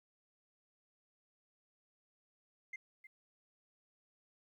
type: tone with echo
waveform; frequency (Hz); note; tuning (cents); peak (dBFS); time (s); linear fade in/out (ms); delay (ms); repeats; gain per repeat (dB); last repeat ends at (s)
sine; 2093; C7; 0; -40; 2.73-2.76; 5; 310; 1; -13; 3.07
effects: tanh soft clip ceiling -39 dBFS + 13-bit